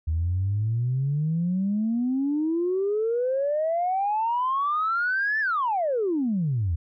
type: exponential two-way sweep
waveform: sine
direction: up then down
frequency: 77.3 to 1785 to 77.3 Hz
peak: -21 dBFS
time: 0.07-6.76 s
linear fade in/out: 10 ms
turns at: 5.4 s
effects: tanh soft clip ceiling -17 dBFS